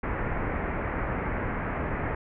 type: low-pass noise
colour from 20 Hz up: pink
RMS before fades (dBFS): -30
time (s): 0.03-2.15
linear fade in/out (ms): 5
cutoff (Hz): 2200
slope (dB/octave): 48
effects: none